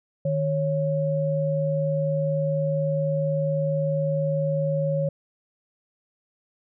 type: tone pair together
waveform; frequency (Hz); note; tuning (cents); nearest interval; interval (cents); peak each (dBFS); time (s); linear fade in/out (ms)
sine; 154.05 / 552; D#3 / C#5; -17 / -7; octave + minor seventh; 2210; -24; 0.25-5.09; 5
effects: none